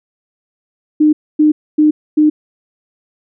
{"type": "tone bursts", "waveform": "sine", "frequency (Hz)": 304.1, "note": "D#4", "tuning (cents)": -40, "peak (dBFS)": -6, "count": 4, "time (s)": [1, 2.3], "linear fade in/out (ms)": 10, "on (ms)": 130, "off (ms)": 260, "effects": []}